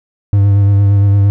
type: tone with vibrato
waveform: triangle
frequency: 100.2 Hz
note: G2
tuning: 38 cents sharp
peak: -4 dBFS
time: 0.33-1.3 s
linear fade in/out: 0 ms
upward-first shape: sine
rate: 8.7 Hz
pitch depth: 23 cents each way
effects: none